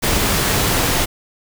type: noise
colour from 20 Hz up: pink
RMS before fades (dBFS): -17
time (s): 0.02-1.06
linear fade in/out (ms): 20
effects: none